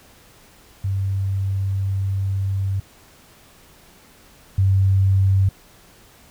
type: tone pair in turn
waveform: sine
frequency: 97.2 / 96.47 Hz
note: G2 / G2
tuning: -14 / -27 cents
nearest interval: unison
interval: 13 cents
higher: first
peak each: -19 / -13 dBFS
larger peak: second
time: 0.84-2.8 / 4.58-5.49 s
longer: first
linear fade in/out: 5 ms
effects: pink hiss -50 dBFS RMS until 6.3 s